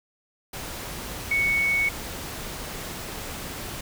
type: tone in noise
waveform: sine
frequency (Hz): 2220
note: C#7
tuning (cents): +2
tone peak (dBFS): -20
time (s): 1.31-1.89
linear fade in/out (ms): 5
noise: pink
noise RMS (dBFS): -35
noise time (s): 0.53-3.81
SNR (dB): +12
effects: none